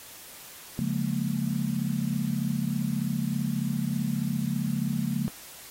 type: chord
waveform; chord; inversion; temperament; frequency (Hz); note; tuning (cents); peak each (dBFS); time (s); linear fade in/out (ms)
sine; Bb minor seventh; first; just; 139.85 / 174.81 / 209.8 / 233.1; Db3 / F3 / Ab3 / Bb3; +16 / +2 / +18 / 0; -31; 0.79-5.28; 0
effects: white hiss -46 dBFS RMS until 5.7 s + AAC 48 kbps